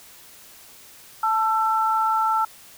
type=tone pair together; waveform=sine; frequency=880 / 1337.3 Hz; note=A5 / E6; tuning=0 / +24 cents; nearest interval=perfect fifth; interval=724 cents; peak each=-21 dBFS; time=1.23-2.45 s; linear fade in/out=5 ms; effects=white hiss -47 dBFS RMS until 2.77 s